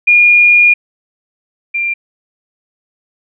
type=tone pair in turn; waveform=sine; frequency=2427 / 2381 Hz; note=D#7 / D7; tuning=-44 / +23 cents; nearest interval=unison; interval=33 cents; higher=first; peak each=-4 / -13 dBFS; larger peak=first; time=0.07-0.74 / 1.74-1.94 s; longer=first; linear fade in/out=10 ms; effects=none